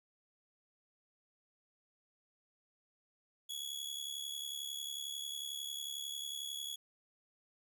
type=tone with amplitude modulation; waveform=sawtooth; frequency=3366 Hz; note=G#7; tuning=23 cents sharp; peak=-34 dBFS; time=3.49-6.76 s; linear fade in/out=10 ms; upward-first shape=sine; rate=71.1 Hz; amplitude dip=70%; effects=none